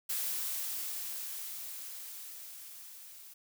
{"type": "noise with level ramp", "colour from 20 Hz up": "blue", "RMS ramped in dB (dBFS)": [-34, -52], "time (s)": [0.09, 3.34], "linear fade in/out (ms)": 10, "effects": []}